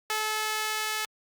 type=tone with high-pass filter sweep; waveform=sawtooth; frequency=431.8 Hz; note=A4; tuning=33 cents flat; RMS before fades=-30 dBFS; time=0.1-1.05 s; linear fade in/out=0 ms; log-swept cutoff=1000 to 1500 Hz; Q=0.76; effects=Opus 48 kbps